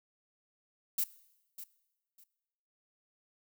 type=noise with echo; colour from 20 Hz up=violet; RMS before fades=-31 dBFS; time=0.98-1.04 s; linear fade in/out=5 ms; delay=600 ms; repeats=2; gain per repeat=-14 dB; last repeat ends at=2.24 s; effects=noise-tail reverb RT60 1.0 s tail -19 dB re dry